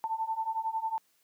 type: beating tone pair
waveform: sine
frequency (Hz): 884 / 895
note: A5 / A5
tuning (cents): +8 / +29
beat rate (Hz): 11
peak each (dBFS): -34 / -32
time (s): 0.04-0.98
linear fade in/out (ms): 0
effects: white hiss -70 dBFS RMS until 1.23 s + high-pass 150 Hz 12 dB/octave